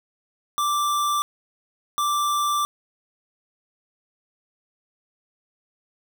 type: tone bursts at uneven times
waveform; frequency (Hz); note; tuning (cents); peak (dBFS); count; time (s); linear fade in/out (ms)
square; 1174.7; D6; 0; -21; 2; 0.58-1.22 / 1.98-2.65; 0
effects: none

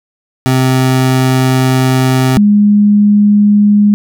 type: tone pair in turn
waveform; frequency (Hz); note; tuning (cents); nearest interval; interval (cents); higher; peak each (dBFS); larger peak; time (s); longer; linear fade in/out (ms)
25% pulse / sine; 130 / 206.5; C3 / G#3; -11 / -10; minor sixth; 801; second; -4; neither; 0.46-2.37 / 2.37-3.94; first; 0
effects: none

